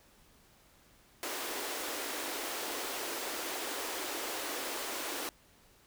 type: high-pass noise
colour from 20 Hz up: pink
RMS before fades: -38 dBFS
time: 1.23-5.29 s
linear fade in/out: 0 ms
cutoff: 280 Hz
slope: 48 dB/octave
effects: pink hiss -63 dBFS RMS until 5.86 s